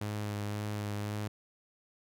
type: tone with vibrato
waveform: sawtooth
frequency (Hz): 104.1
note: G#2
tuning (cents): +5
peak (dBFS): -30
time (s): 0.01-1.28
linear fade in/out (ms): 5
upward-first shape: sine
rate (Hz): 1.9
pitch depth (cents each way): 17
effects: none